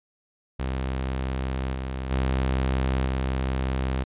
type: tone with level steps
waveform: sawtooth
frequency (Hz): 65.41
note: C2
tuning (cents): 0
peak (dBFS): -22 / -25 / -18 / -20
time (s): 0.59-4.04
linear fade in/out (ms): 10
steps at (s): 1.73 / 2.1 / 3.05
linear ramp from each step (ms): 20
effects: resampled to 8000 Hz